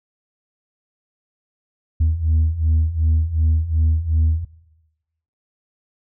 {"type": "beating tone pair", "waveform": "sine", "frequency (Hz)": [77.78, 80.48], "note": ["D#2", "E2"], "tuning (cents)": [0, -41], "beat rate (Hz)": 2.7, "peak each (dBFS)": [-18, -15], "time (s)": [2, 4.45], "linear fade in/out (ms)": 10, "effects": ["noise-tail reverb RT60 1.0 s tail -19 dB re dry", "tanh soft clip ceiling -11 dBFS"]}